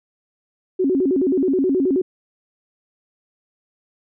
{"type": "tone with vibrato", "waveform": "sine", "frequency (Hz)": 318.2, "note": "D#4", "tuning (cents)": 39, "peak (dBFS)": -15, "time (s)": [0.79, 2.02], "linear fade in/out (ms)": 10, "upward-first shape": "square", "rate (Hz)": 9.4, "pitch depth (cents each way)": 270, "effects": []}